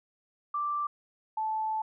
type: tone pair in turn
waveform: sine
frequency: 1174.7 / 873.1 Hz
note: D6 / A5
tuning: 0 / -14 cents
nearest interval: perfect fourth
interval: 514 cents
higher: first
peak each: -28 / -28 dBFS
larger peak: neither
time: 0.54-0.87 / 1.37-1.82 s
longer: second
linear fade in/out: 5 ms
effects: none